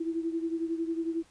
sine beating tone pair, 327.9 / 338.9 Hz, E4 / E4, -9 / +48 cents, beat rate 11 Hz, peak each -30 / -35 dBFS, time 0-1.23 s, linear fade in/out 10 ms, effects pink hiss -61 dBFS RMS until 1.3 s + resampled to 22050 Hz

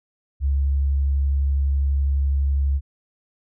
sine tone with vibrato, 69.3 Hz, C#2, in tune, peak -17 dBFS, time 0.4-2.81 s, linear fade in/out 50 ms, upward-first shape sine, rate 12 Hz, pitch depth 10 cents each way, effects none

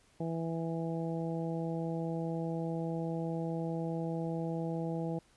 harmonic tone, 164.81 Hz, E3, in tune, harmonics 1 / 2 / 3 / 4 / 5, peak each -35 / -39 / -40 / -44 / -46 dBFS, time 0.2-5.19 s, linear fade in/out 5 ms, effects pink hiss -66 dBFS RMS until 5.36 s + resampled to 24000 Hz

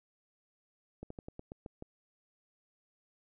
slowing click train, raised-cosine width 2 ms, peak -30 dBFS, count 8, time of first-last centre 1.03-1.824 s, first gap 74 ms, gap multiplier 1.14, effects none

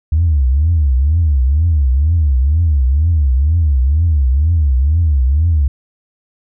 sine tone with vibrato, 73.42 Hz, D2, in tune, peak -8 dBFS, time 0.12-5.68 s, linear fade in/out 5 ms, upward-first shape triangle, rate 2.1 Hz, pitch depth 300 cents each way, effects tanh soft clip ceiling -5 dBFS

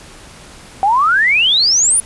sine exponential sweep, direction up, 758 to 9956 Hz, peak -9 dBFS, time 0.83-2 s, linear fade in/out 0 ms, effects pink hiss -38 dBFS RMS until 2.05 s + resampled to 24000 Hz

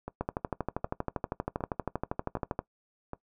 two click trains, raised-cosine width 1 ms, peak -16 / -22 dBFS, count 31 / 5, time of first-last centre 0.21-2.591 / 0.08-3.133 s, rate 12.6 / 1.31 Hz, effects noise-tail reverb RT60 0.1 s tail -19 dB re dry

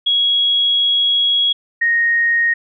sine tone pair in turn, 3322 / 1864.4 Hz, G#7 / A#6, 0 / 0 cents, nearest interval minor seventh, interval 1000 cents, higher first, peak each -12 dBFS, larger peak neither, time 0.06-1.53 / 1.81-2.54 s, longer first, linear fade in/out 10 ms, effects none

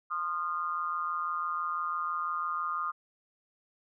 sine tone with amplitude modulation, 1224 Hz, D#6, 29 cents flat, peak -26 dBFS, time 0.1-2.92 s, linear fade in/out 20 ms, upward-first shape sine, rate 166 Hz, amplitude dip 85%, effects none

